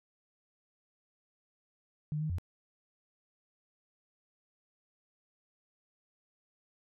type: tone with pitch steps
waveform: sine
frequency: 151.3 / 155.2 / 87.5 Hz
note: D#3 / D#3 / F2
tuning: -48 / -4 / +4 cents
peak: -31 dBFS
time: 2.12-2.384 s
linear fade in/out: 0 ms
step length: 88 ms
effects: none